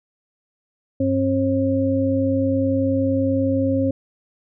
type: tone cluster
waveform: sine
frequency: 99.5 / 268.5 / 538 Hz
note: G2 / C4 / C5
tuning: +26 / +45 / +48 cents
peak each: -24 / -19 / -22 dBFS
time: 1-3.91 s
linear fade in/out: 5 ms
effects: none